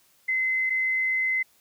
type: tone pair in turn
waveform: sine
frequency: 2052 / 2052 Hz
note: C7 / C7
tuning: -34 / -34 cents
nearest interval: unison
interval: 0 cents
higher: neither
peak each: -22 dBFS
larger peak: neither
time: 0.28-0.7 / 0.7-1.43 s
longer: second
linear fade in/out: 10 ms
effects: white hiss -62 dBFS RMS until 1.6 s

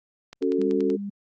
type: click train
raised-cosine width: 0.2 ms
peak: -23 dBFS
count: 7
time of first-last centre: 0.33-0.901 s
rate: 10.5 Hz
type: chord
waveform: sine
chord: F# minor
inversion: second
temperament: just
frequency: 277.5 / 370 / 444 Hz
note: C#4 / F#4 / A4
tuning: +2 / 0 / +16 cents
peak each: -25 dBFS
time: 0.41-0.97 s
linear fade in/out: 20 ms
type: tone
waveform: sine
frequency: 201.1 Hz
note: G3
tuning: 44 cents sharp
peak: -29 dBFS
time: 0.58-1.1 s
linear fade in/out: 10 ms
effects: Opus 48 kbps

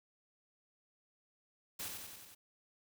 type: noise with echo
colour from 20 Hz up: white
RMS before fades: -42 dBFS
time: 1.79-1.89 s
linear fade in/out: 10 ms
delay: 92 ms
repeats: 5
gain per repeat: -3 dB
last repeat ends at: 2.35 s
effects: none

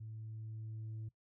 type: tone with level ramp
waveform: sine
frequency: 110 Hz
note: A2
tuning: in tune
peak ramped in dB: -44 to -39 dBFS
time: 0-1.09 s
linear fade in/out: 10 ms
effects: noise-tail reverb RT60 0.1 s tail -19 dB re dry + tanh soft clip ceiling -40 dBFS

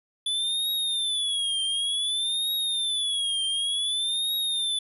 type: tone with vibrato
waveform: square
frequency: 3461 Hz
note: A7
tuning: 29 cents flat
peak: -25 dBFS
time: 0.26-4.79 s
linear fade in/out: 5 ms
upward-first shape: triangle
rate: 0.55 Hz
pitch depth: 160 cents each way
effects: resampled to 32000 Hz

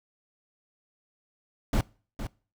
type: noise with echo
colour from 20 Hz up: brown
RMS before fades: -24 dBFS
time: 1.73-1.81 s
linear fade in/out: 2 ms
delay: 460 ms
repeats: 1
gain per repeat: -10 dB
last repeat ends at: 2.27 s
effects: noise-tail reverb RT60 0.4 s tail -23 dB re dry

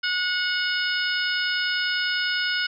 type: harmonic tone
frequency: 730 Hz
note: F#5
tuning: 24 cents flat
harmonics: 2 / 3 / 4 / 5 / 6 / 7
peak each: -25 / -32 / -29 / -35 / -35 / -30 dBFS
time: 0.03-2.67 s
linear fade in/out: 10 ms
effects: none

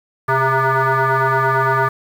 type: tone with frequency modulation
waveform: sine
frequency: 137.4 Hz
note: C#3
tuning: 15 cents flat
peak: -12 dBFS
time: 0.28-1.89 s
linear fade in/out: 10 ms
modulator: 266 Hz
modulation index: 5.5
effects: tanh soft clip ceiling -8 dBFS + 7-bit

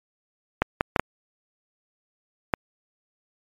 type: clicks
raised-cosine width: 0.5 ms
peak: -4 dBFS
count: 5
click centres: 0.62 / 0.809 / 0.962 / 0.996 / 2.538 s
effects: MP3 96 kbps

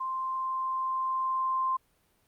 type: tone with level ramp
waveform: sine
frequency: 1046.5 Hz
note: C6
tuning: in tune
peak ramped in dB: -30 to -25 dBFS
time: 0-1.77 s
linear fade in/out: 10 ms
effects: pink hiss -69 dBFS RMS until 2.27 s + Opus 48 kbps

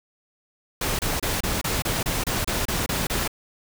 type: noise bursts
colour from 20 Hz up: pink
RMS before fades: -25 dBFS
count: 12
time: 0.81-3.278 s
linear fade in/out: 5 ms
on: 180 ms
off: 28 ms
effects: none

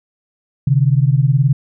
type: beating tone pair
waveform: sine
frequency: 130.81 / 149.81 Hz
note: C3 / D3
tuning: 0 / +35 cents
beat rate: 19 Hz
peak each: -12 / -14 dBFS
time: 0.67-1.53 s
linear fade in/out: 5 ms
effects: none

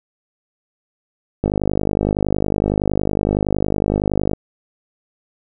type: click train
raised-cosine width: 2 ms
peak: -4 dBFS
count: 148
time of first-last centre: 1.44-4.334 s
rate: 50.8 Hz
effects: none

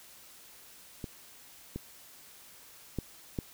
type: clicks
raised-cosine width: 3 ms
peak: -24 / -23 / -19 / -19 dBFS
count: 4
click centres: 1.042 / 1.76 / 2.987 / 3.388 s
effects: white hiss -54 dBFS RMS until 3.53 s

